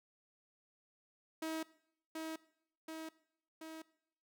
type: tone with echo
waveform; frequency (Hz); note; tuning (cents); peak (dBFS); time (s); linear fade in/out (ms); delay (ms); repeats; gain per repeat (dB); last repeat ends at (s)
sawtooth; 319.5; D#4; +46; -34; 1.42-1.63; 5; 730; 3; -3; 3.82
effects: noise-tail reverb RT60 0.7 s tail -20 dB re dry